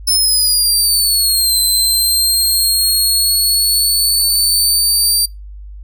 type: exponential two-way sweep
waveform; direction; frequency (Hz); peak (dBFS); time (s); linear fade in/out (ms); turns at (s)
20% pulse; down then up; 5274 to 4082 to 4668; -5; 0.07-5.26; 10; 1.6
effects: noise-tail reverb RT60 0.2 s tail -24 dB re dry + added 50 Hz sine -29 dBFS peak until 5.83 s